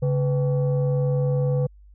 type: tone pair together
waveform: sine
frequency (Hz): 139.74 / 499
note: C#3 / B4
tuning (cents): +14 / +18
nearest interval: octave + minor seventh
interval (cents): 2204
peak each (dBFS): -18 / -23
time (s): 0.02-1.67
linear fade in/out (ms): 10
effects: tanh soft clip ceiling -16 dBFS + added 50 Hz sine -46 dBFS peak until 1.94 s